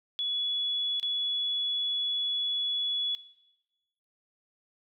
sine tone with dropouts, 3397 Hz, G#7, 38 cents sharp, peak -28 dBFS, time 0.19-3.15 s, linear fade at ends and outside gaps 0 ms, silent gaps 0.998-1.029 s, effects noise-tail reverb RT60 1.0 s tail -17 dB re dry

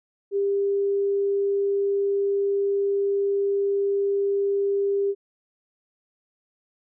sine tone, 398.8 Hz, G4, 30 cents sharp, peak -20 dBFS, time 0.31-5.15 s, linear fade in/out 50 ms, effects none

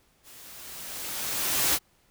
white noise with level ramp, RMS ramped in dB -50 to -22 dBFS, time 0.23-1.79 s, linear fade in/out 50 ms, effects pink hiss -65 dBFS RMS until 2.1 s

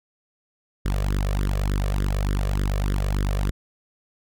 sawtooth tone with flanger, 49 Hz, G1, in tune, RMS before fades -23 dBFS, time 0.85-3.51 s, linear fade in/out 10 ms, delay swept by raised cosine 0.57 to 1.77 ms, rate 3.4 Hz, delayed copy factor +1, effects none

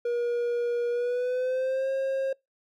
triangle tone with pitch glide, 477.9 to 536.4 Hz, A#4 to C5, +43 to +43 cents, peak -23 dBFS, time 0.05-2.33 s, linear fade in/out 5 ms, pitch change +200 cents, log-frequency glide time 0.9-1.9 s, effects noise-tail reverb RT60 0.2 s tail -26 dB re dry

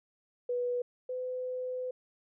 sine tone pair in turn, 490 / 506.1 Hz, B4 / B4, -14 / +42 cents, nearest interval minor second, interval 56 cents, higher second, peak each -29 / -33 dBFS, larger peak first, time 0.49-0.82 / 1.09-1.91 s, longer second, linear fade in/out 5 ms, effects none

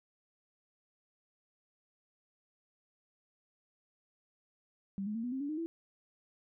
sine tone with pitch steps, 196 / 211.3 / 227.8 / 245.5 / 264.7 / 285.3 / 307.6 / 331.5 Hz, G3 / G#3 / A#3 / B3 / C4 / C#4 / D#4 / E4, 0 / +30 / -40 / -10 / +20 / +50 / -20 / +10 cents, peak -34 dBFS, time 4.98-5.66 s, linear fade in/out 0 ms, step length 85 ms, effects none

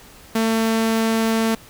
sawtooth tone, 224.2 Hz, A3, 33 cents sharp, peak -13 dBFS, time 0.35-1.55 s, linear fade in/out 5 ms, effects pink hiss -45 dBFS RMS until 1.69 s

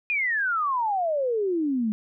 sine exponential sweep, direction down, 2489 to 207.7 Hz, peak -22 dBFS, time 0.1-1.92 s, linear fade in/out 0 ms, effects none

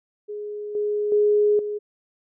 sine tone with level steps, 417 Hz, G#4, 7 cents sharp, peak -29 / -21 / -15 / -25 dBFS, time 0.28-1.79 s, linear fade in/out 20 ms, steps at 0.75 / 1.12 / 1.59 s, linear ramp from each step 2 ms, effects none

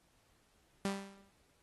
sawtooth tone with exponential decay, 196.8 Hz, G3, 7 cents sharp, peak -27 dBFS, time 0.85-1.31 s, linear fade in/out 0 ms, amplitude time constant 100 ms, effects pink hiss -72 dBFS RMS until 1.62 s + AAC 32 kbps

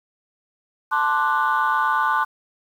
sine chord, D dominant seventh, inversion second, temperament equal, 880 / 1046.5 / 1174.7 / 1480 Hz, A5 / C6 / D6 / F#6, 0 / 0 / 0 / 0 cents, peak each -22 dBFS, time 0.91-2.25 s, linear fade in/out 20 ms, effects tanh soft clip ceiling -11 dBFS + 8-bit

